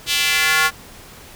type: tone with high-pass filter sweep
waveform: square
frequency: 156.7 Hz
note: D#3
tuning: 13 cents sharp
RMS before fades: -17 dBFS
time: 0.06-0.71 s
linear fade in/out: 50 ms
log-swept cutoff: 3300 to 1300 Hz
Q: 1.9
effects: pink hiss -41 dBFS RMS until 1.35 s